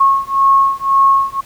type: beating tone pair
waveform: sine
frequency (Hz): 1091 / 1092.9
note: C#6 / C#6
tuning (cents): -28 / -25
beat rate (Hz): 1.9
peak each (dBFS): -12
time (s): 0-1.41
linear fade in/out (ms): 10
effects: pink hiss -42 dBFS RMS until 1.45 s